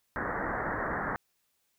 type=low-pass noise; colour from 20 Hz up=white; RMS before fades=-33 dBFS; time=0.16-1.16 s; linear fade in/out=0 ms; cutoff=1900 Hz; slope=96 dB/octave; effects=white hiss -75 dBFS RMS until 1.78 s